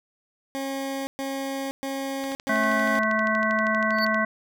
20% pulse tone bursts, 271.5 Hz, C#4, 36 cents flat, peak -23 dBFS, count 4, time 0.55-2.99 s, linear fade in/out 0 ms, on 520 ms, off 120 ms
click train, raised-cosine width 0.2 ms, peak -20 dBFS, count 25, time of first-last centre 2.24-4.145 s, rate 12.6 Hz
harmonic tone, 217.8 Hz, A3, 17 cents flat, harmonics 1 / 3 / 5 / 7 / 9, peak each -27 / -27 / -27 / -27 / -27 dBFS, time 2.49-4.25 s, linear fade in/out 5 ms
triangle tone with exponential growth, 4504 Hz, C#8, 27 cents sharp, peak -21 dBFS, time 3.9-4.05 s, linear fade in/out 5 ms, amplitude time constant 32 ms
effects none

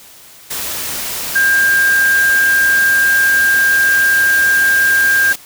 sine tone in noise, 1600 Hz, G6, 35 cents sharp, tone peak -9 dBFS, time 1.35-5.33 s, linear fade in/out 10 ms, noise white, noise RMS -22 dBFS, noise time 0.5-5.36 s, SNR +10 dB, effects white hiss -40 dBFS RMS until 5.45 s

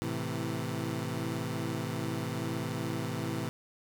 20% pulse chord, A minor, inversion none, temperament equal with one note detuned, 110 / 130.81 / 163.77 Hz, A2 / C3 / E3, 0 / 0 / -11 cents, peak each -32 dBFS, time 0.02-3.49 s, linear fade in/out 0 ms, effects none

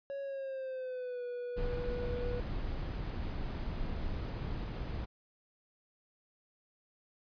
triangle tone with pitch glide, 554.4 to 488.2 Hz, C#5 to B4, 0 to -20 cents, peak -35 dBFS, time 0.1-2.4 s, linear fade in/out 0 ms, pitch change -220 cents, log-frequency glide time 0.21-1.24 s
brown noise, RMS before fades -37 dBFS, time 1.56-5.06 s, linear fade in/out 20 ms
effects resampled to 11025 Hz

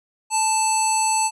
square tone with low-pass filter, 880 Hz, A5, in tune, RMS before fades -20 dBFS, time 0.3-1.31 s, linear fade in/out 50 ms, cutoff 8300 Hz, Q 8.9, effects none

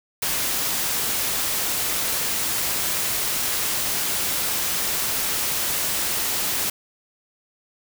white noise, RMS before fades -24 dBFS, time 0.22-6.7 s, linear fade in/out 5 ms, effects none

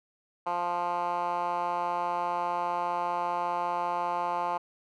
10% pulse tone with band-pass filter, 174.9 Hz, F3, 3 cents sharp, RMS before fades -30 dBFS, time 0.46-4.58 s, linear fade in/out 10 ms, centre 930 Hz, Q 2.8, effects none

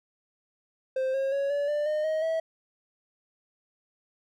triangle tone with pitch steps, 523.3 / 539.6 / 556.3 / 573.6 / 591.5 / 609.9 / 628.8 / 648.4 Hz, C5 / C#5 / C#5 / D5 / D5 / D#5 / D#5 / E5, 0 / -47 / +6 / -41 / +12 / -35 / +18 / -29 cents, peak -23 dBFS, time 0.96-2.4 s, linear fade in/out 5 ms, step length 180 ms, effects none

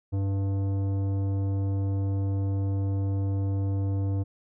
sine tone with tanh clipping, 98 Hz, G2, in tune, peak -26 dBFS, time 0.12-4.24 s, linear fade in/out 20 ms, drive 13 dB, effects none

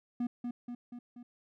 triangle tone with echo, 242.1 Hz, B3, 34 cents flat, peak -28 dBFS, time 0.2-0.27 s, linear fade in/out 5 ms, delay 240 ms, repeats 4, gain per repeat -4 dB, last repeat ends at 1.23 s, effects none

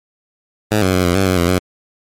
10% pulse tone with pitch steps, 106.5 / 93.6 / 91.6 / 87.8 / 96.6 / 92.5 / 86.1 / 91.8 Hz, G#2 / F#2 / F#2 / F2 / G2 / F#2 / F2 / F#2, +44 / +20 / -17 / +10 / -25 / 0 / -24 / -13 cents, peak -4 dBFS, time 0.71-1.59 s, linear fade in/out 10 ms, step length 110 ms, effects MP3 64 kbps

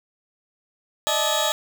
30% pulse tone cluster, 599 / 638 / 869 / 3326 / 3812 Hz, D5 / D#5 / A5 / G#7 / A#7, +34 / +43 / -22 / +2 / +38 cents, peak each -24 dBFS, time 1.07-1.52 s, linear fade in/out 0 ms, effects none

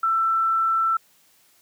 sine tone, 1334 Hz, E6, 20 cents sharp, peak -18 dBFS, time 0.03-0.97 s, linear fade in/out 5 ms, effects white hiss -59 dBFS RMS until 1.61 s + high-pass 80 Hz 12 dB/octave

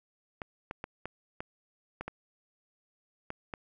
clicks, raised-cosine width 0.5 ms, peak -22 dBFS, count 9, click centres 0.418 / 0.711 / 0.841 / 1.056 / 1.405 / 2.01 / 2.08 / 3.304 / 3.538 s, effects none

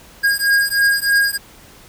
square beating tone pair, 1627 / 1630.2 Hz, G#6 / G#6, -36 / -33 cents, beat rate 3.2 Hz, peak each -17 dBFS, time 0.23-1.38 s, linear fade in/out 20 ms, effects pink hiss -44 dBFS RMS until 1.88 s

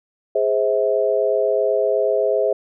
sine chord, Ab augmented, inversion none, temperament equal with one note detuned, 415.3 / 523.3 / 646.1 Hz, Ab4 / C5 / E5, 0 / 0 / -35 cents, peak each -20 dBFS, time 0.35-2.53 s, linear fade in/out 5 ms, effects none

